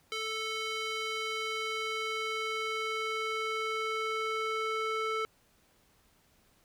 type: tone with band-pass filter sweep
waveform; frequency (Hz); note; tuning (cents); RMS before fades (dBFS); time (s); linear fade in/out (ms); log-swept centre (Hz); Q
square; 440; A4; 0; -34; 0.12-5.25; 0; 3000 to 1500; 1.1
effects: pink hiss -67 dBFS RMS until 6.64 s